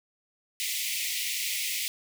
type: high-pass noise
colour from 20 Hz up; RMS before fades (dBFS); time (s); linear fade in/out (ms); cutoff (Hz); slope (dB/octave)
pink; -31; 0.6-1.88; 0; 2000; 96
effects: none